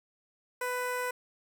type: tone with notch filter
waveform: 15% pulse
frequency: 497.5 Hz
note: B4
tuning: 13 cents sharp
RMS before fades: -33 dBFS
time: 0.61-1.11 s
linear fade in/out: 5 ms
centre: 4600 Hz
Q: 1.9
effects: 10-bit